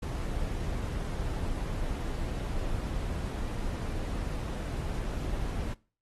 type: noise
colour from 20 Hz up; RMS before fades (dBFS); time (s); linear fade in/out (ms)
brown; -33; 0.02-5.74; 10
effects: noise-tail reverb RT60 0.4 s tail -23 dB re dry + AAC 32 kbps